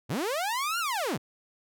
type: linear two-way sweep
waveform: sawtooth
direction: up then down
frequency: 90.6 to 1438 to 90.6 Hz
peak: -24 dBFS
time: 0.09-1.18 s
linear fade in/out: 20 ms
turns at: 0.79 s
effects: none